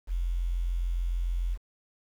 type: tone with quantisation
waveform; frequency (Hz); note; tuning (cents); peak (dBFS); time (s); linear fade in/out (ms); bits
sine; 43.49; F1; -6; -26; 0.07-1.58; 50; 9
effects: none